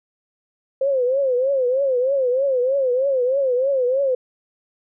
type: tone with vibrato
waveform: sine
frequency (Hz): 523.3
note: C5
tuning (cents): 0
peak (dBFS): -16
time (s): 0.81-4.15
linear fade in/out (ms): 5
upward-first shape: triangle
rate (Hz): 3.2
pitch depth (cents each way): 140
effects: none